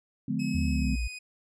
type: chord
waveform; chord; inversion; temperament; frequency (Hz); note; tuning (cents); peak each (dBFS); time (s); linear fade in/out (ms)
sine; D diminished seventh; none; just; 146.83 / 176.2 / 211.4 / 253.7; D3 / F3 / Ab3 / Cb4; 0 / +16 / +31 / +47; -34 / -34 / -31 / -31; 0.28-0.96; 5
type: tone with pitch glide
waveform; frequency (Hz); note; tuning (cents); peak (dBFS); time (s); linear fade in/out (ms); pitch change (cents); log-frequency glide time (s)
sawtooth; 2565 to 2491; E7 to D#7; -48 to +1; -35; 0.39-1.19; 10; -51; 0.72-1.04
type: exponential sweep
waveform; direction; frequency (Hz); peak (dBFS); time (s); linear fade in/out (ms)
sine; down; 82.41 to 56.4; -27; 0.54-1.08; 10
effects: resampled to 22050 Hz